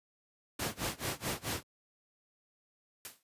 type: noise with tremolo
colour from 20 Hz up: pink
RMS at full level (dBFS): -33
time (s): 0.59-1.63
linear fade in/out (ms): 5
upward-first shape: sine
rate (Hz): 4.6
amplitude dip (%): 95
type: noise with exponential decay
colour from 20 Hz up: white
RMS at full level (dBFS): -40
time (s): 3.05-3.23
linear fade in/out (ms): 1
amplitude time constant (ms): 38
effects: high-pass 80 Hz 12 dB/octave + resampled to 32000 Hz